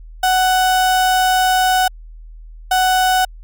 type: tone pair in turn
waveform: 35% pulse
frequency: 744 / 744 Hz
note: F#5 / F#5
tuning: +9 / +9 cents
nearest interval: unison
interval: 0 cents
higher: neither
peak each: -10 dBFS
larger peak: neither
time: 0.23-1.88 / 2.71-3.25 s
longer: first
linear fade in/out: 5 ms
effects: added 40 Hz sine -33 dBFS peak until 3.43 s + MP3 96 kbps